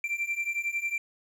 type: beating tone pair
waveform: triangle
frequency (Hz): 2349 / 2360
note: D7 / D7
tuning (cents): 0 / +8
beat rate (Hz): 11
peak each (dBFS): -31 / -29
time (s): 0.04-0.98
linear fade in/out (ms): 2
effects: 11-bit